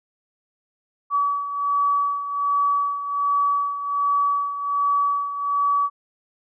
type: beating tone pair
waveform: sine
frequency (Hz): 1141 / 1142.3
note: C#6 / D6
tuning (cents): +50 / -48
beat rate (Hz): 1.3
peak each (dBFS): -20 / -26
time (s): 1.1-5.9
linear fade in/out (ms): 50
effects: none